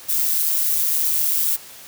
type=noise with amplitude modulation; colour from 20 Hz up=violet; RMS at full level=-17 dBFS; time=0.08-1.57 s; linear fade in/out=20 ms; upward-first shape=sine; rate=155 Hz; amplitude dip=60%; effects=white hiss -41 dBFS RMS until 1.87 s